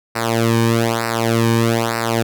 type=tone with flanger; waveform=sawtooth; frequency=115.1 Hz; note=A#2; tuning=22 cents flat; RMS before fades=-17 dBFS; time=0.15-2.23 s; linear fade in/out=10 ms; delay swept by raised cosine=0.3 to 1.5 ms; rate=1.1 Hz; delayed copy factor=-1; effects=none